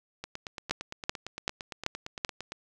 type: two click trains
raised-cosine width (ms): 0.2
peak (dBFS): -10 / -20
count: 5 / 21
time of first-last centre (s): 0.71-2.248 / 0.24-2.521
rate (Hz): 2.6 / 8.77
effects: none